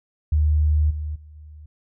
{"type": "tone with level steps", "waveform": "sine", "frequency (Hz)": 75.9, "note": "D#2", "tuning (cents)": -42, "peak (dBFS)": [-15, -25, -41, -39], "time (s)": [0.32, 1.66], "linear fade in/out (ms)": 5, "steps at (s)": [0.9, 1.15, 1.35], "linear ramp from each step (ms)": 10, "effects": []}